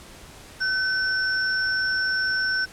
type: tone pair together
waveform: sine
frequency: 1524 / 5431 Hz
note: G6 / F8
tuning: -49 / -49 cents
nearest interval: octave + minor seventh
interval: 2200 cents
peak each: -22 / -28 dBFS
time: 0.6-2.66 s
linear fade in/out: 20 ms
effects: pink hiss -45 dBFS RMS until 2.72 s + low-pass 11000 Hz 12 dB/octave